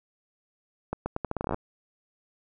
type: accelerating click train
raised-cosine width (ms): 1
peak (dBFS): -15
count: 14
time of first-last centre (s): 0.93-1.544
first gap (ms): 130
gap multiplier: 0.8
effects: none